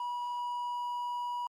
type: tone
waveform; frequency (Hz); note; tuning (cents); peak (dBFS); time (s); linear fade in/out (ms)
triangle; 971; B5; -30; -31; 0-1.47; 2
effects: Opus 32 kbps